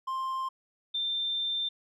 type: tone pair in turn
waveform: triangle / sine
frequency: 1052 / 3580 Hz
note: C6 / A7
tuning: +9 / +29 cents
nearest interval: octave + major sixth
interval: 2120 cents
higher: second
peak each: -28 dBFS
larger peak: neither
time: 0.07-0.49 / 0.94-1.69 s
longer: second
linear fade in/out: 10 ms
effects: none